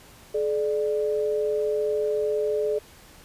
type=tone pair together; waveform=sine; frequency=427.1 / 593 Hz; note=G#4 / D5; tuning=+48 / +17 cents; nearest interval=tritone; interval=569 cents; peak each=-23 / -28 dBFS; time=0.34-2.79 s; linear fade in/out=10 ms; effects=pink hiss -50 dBFS RMS until 3.24 s + resampled to 32000 Hz